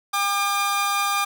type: tone pair together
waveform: sawtooth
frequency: 803 / 1201.9 Hz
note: G5 / D6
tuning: +41 / +40 cents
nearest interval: perfect fifth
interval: 699 cents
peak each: -22 / -18 dBFS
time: 0.13-1.25 s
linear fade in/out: 10 ms
effects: none